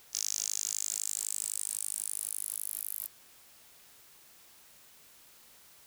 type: tone with high-pass filter sweep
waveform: 10% pulse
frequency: 51.91 Hz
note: G#1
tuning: in tune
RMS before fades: -36 dBFS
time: 0.13-3.07 s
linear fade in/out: 10 ms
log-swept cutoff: 6000 to 12000 Hz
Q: 4.3
effects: white hiss -58 dBFS RMS until 5.86 s